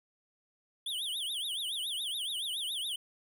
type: tone with vibrato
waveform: square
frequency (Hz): 3311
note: G#7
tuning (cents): -6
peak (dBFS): -34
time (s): 0.86-2.96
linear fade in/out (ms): 5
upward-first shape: triangle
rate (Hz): 7.1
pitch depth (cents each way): 260
effects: none